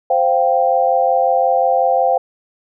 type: chord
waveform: sine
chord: C suspended fourth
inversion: none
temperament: equal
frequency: 523.3 / 698.5 / 784 Hz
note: C5 / F5 / G5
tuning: 0 / 0 / 0 cents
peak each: -16 dBFS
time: 0.1-2.18 s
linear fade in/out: 5 ms
effects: none